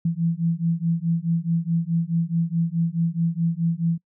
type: beating tone pair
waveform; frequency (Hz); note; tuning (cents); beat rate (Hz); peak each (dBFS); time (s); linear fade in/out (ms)
sine; 164.81 / 169.51; E3 / E3; 0 / +49; 4.7; -23; 0.05-3.98; 5
effects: noise-tail reverb RT60 0.1 s tail -25 dB re dry